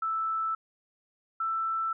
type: tone pair in turn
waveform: sine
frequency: 1318.5 / 1328.4 Hz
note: E6 / E6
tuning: 0 / +13 cents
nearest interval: unison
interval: 13 cents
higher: second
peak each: -27 dBFS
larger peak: neither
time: 0.02-0.55 / 1.4-1.93 s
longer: neither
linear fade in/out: 5 ms
effects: none